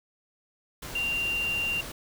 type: tone in noise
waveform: sine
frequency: 2775 Hz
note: F7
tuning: 12 cents flat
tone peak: -26 dBFS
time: 0.95-1.81 s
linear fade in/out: 5 ms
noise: pink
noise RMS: -39 dBFS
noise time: 0.82-1.92 s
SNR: +10 dB
effects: none